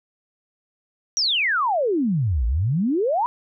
sine exponential two-way sweep, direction down then up, 5920 to 53.9 to 1013 Hz, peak -18 dBFS, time 1.17-3.26 s, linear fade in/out 0 ms, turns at 2.46 s, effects none

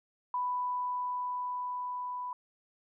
sine tone with level ramp, 992 Hz, B5, 7 cents sharp, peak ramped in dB -29 to -35 dBFS, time 0.34-2.33 s, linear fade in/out 2 ms, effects none

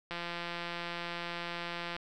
click train, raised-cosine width 0.3 ms, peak -22 dBFS, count 320, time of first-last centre 0.11-1.965 s, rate 172 Hz, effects none

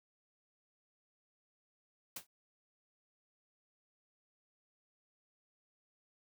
white noise with exponential decay, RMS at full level -38 dBFS, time 2.16-2.27 s, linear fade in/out 5 ms, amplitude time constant 22 ms, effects none

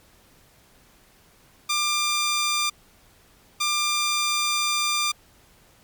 10% pulse tone pair in turn, 1194 / 1194 Hz, D6 / D6, +28 / +28 cents, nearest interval unison, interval 0 cents, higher neither, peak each -13 dBFS, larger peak neither, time 1.69-2.7 / 3.6-5.12 s, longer second, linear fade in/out 10 ms, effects pink hiss -56 dBFS RMS until 5.83 s + MP3 96 kbps

